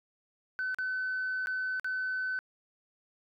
sine tone with dropouts, 1515 Hz, F#6, 40 cents sharp, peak -29 dBFS, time 0.59-2.39 s, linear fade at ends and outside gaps 0 ms, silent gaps 0.745-0.786 / 1.46-1.471 / 1.797-1.845 s, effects tanh soft clip ceiling -27 dBFS

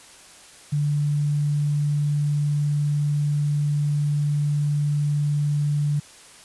sine tone with quantisation, 146.6 Hz, D3, 3 cents flat, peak -19 dBFS, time 0.72-6 s, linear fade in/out 10 ms, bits 8, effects white hiss -47 dBFS RMS until 6.44 s + resampled to 24000 Hz

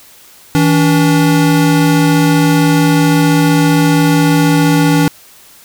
square tone pair together, 161.2 / 287.2 Hz, E3 / D4, -38 / -39 cents, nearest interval minor seventh, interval 999 cents, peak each -11 dBFS, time 0.55-5.08 s, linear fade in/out 0 ms, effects white hiss -41 dBFS RMS until 5.64 s

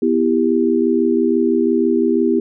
sine chord, E minor, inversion second, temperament just, 247.2 / 329.6 / 395.6 Hz, B3 / E4 / G4, +2 / 0 / +16 cents, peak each -17 dBFS, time 0.02-2.4 s, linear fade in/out 5 ms, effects none

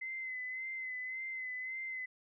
sine tone with vibrato, 2045 Hz, C7, 40 cents flat, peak -38 dBFS, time 0.01-2.06 s, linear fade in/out 10 ms, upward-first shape sine, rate 1.8 Hz, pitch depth 34 cents each way, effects none

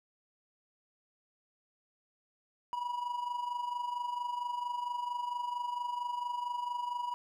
triangle tone with amplitude modulation, 971 Hz, B5, 30 cents flat, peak -29 dBFS, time 2.73-7.14 s, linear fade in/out 0 ms, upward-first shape sine, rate 24.4 Hz, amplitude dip 65%, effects none

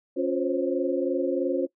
sine tone cluster, 275.7 / 353.6 / 518 / 541 Hz, C#4 / F4 / C5 / C#5, -9 / +22 / -17 / -42 cents, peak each -28 / -27 / -29 / -30 dBFS, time 0.16-1.67 s, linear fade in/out 20 ms, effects noise-tail reverb RT60 0.1 s tail -20 dB re dry

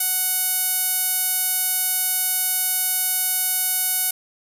sawtooth tone with band-pass filter, 740 Hz, F#5, in tune, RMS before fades -22 dBFS, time 0-4.11 s, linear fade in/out 5 ms, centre 12000 Hz, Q 2.6, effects none

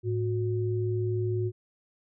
sine tone pair together, 108.3 / 364 Hz, A2 / F#4, -27 / -28 cents, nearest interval octave + major sixth, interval 2099 cents, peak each -27 / -30 dBFS, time 0.03-1.52 s, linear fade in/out 50 ms, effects none

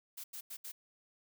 blue noise bursts at uneven times, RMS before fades -45 dBFS, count 4, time 0.17-0.24 / 0.33-0.41 / 0.5-0.57 / 0.64-0.72 s, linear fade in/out 10 ms, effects none

